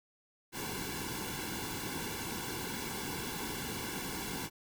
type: noise with comb filter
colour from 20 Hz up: pink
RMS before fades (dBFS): -39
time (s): 0.52-4.5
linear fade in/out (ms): 50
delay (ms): 1.6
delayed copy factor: -0.85
effects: none